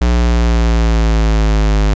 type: linear sweep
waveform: square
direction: down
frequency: 60.1 to 51.2 Hz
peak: -10 dBFS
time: 0.01-1.94 s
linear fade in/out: 5 ms
effects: resampled to 16000 Hz